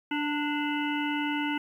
harmonic tone with a mistuned harmonic, 293.7 Hz, D4, in tune, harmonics 1 / 3 / 5 / 7 / 9 / 10, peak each -29 / -34 / -36 / -37 / -39 / -39 dBFS, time 0.11-1.58 s, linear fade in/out 5 ms, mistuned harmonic 3, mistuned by +27 cents, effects 10-bit

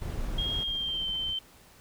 brown noise, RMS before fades -33 dBFS, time 0.01-0.64 s, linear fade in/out 10 ms
sine tone with pitch glide, 3252 to 3102 Hz, G#7 to G7, -37 to -19 cents, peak -29 dBFS, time 0.38-1.39 s, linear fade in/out 5 ms, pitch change -82 cents, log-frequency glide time 0.58-1.08 s
brown noise with tremolo, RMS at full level -40 dBFS, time 0.67-1.34 s, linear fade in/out 10 ms, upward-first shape triangle, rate 15 Hz, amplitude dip 60%
effects pink hiss -56 dBFS RMS until 1.8 s

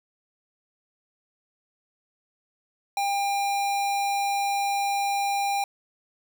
square tone, 800 Hz, G5, 35 cents sharp, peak -24 dBFS, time 2.97-5.64 s, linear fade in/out 2 ms, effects 11-bit

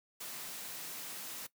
white high-pass noise, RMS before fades -44 dBFS, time 0.2-1.47 s, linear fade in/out 10 ms, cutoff 120 Hz, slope 24 dB/octave, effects noise-tail reverb RT60 0.1 s tail -18 dB re dry

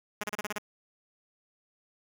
5% pulse tone bursts, 209.3 Hz, G#3, 14 cents sharp, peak -20 dBFS, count 7, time 0.21-0.584 s, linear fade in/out 5 ms, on 26 ms, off 32 ms, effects none

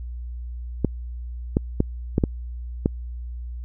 clicks, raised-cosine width 3 ms, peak -5 dBFS, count 6, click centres 0.847 / 1.569 / 1.804 / 2.181 / 2.238 / 2.859 s, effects added 60 Hz sine -30 dBFS peak until 3.64 s

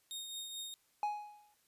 sawtooth tone with tremolo, 3705 Hz, A#7, 11 cents flat, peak -37 dBFS, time 0.11-0.74 s, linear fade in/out 0 ms, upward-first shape triangle, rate 4.6 Hz, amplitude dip 45%
triangle tone with exponential decay, 835 Hz, G#5, 9 cents sharp, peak -28 dBFS, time 1.03-1.54 s, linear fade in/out 1 ms, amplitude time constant 110 ms
effects white hiss -73 dBFS RMS until 1.67 s + resampled to 32000 Hz

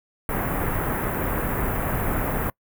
pink band-stop noise, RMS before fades -25 dBFS, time 0.29-2.5 s, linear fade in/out 2 ms, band 1900 to 13000 Hz, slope 24 dB/octave, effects noise-tail reverb RT60 0.1 s tail -26 dB re dry

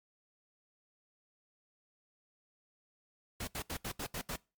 pink noise bursts, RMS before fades -39 dBFS, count 7, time 3.4-4.362 s, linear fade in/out 5 ms, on 74 ms, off 74 ms, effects noise-tail reverb RT60 0.3 s tail -24 dB re dry + MP3 96 kbps

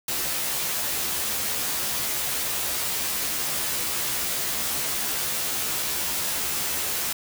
white noise with comb filter, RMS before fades -27 dBFS, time 0.08-7.13 s, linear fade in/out 5 ms, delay 14 ms, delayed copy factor +1, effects none

